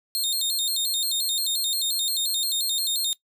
sawtooth tone with vibrato, 3944 Hz, B7, 3 cents flat, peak -20 dBFS, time 0.15-3.13 s, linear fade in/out 0 ms, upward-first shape square, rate 5.7 Hz, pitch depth 120 cents each way, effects noise-tail reverb RT60 0.1 s tail -19 dB re dry

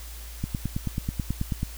click train, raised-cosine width 5 ms, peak -14 dBFS, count 12, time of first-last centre 0.44-1.63 s, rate 9.24 Hz, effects added 56 Hz sine -38 dBFS peak until 1.77 s + white hiss -45 dBFS RMS until 1.77 s

